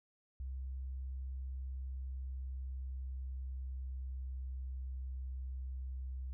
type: tone with pitch glide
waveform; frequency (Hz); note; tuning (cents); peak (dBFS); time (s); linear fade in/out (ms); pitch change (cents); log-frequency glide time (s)
sine; 65.41 to 64.73; C2 to C2; 0 to -18; -39; 0.4-6.33; 0; -18; 1.41-4.78
effects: none